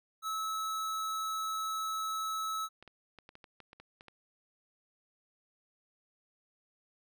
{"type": "tone", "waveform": "square", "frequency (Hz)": 1299, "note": "E6", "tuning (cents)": -26, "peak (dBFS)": -34, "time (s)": [0.22, 2.69], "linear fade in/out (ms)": 50}
{"type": "clicks", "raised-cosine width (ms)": 0.3, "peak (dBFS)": -35, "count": 11, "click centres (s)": [2.826, 2.877, 3.187, 3.291, 3.354, 3.442, 3.603, 3.731, 3.8, 4.009, 4.083]}
{"effects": []}